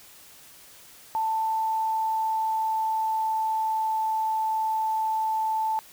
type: tone with pitch glide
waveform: sine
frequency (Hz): 885 to 878.9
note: A5 to A5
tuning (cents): +10 to -2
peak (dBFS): -23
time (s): 1.15-5.79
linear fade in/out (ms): 0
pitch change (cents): -12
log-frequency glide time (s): 1.49-4
effects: white hiss -50 dBFS RMS until 5.92 s